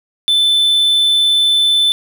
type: tone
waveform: triangle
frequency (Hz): 3522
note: A7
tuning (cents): +1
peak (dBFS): -8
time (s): 0.28-1.92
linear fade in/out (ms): 0
effects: none